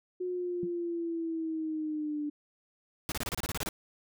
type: linear sweep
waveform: sine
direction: down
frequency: 364.7 to 293.7 Hz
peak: -31 dBFS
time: 0.2-2.3 s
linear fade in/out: 10 ms
type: tone with exponential decay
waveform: sine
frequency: 180.5 Hz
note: F#3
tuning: 43 cents flat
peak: -31 dBFS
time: 0.63-0.71 s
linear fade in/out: 2 ms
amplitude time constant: 16 ms
type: noise bursts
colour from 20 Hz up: pink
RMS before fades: -34 dBFS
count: 11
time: 3.09-3.689 s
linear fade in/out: 0 ms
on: 29 ms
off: 28 ms
effects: none